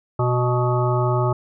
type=harmonic tone with a mistuned harmonic; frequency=123.5 Hz; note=B2; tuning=in tune; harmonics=1 / 3 / 5 / 7 / 9 / 10; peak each=-19 / -24 / -26 / -27 / -29 / -29 dBFS; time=0.19-1.33 s; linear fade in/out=5 ms; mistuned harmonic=10; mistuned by=+31 cents; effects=none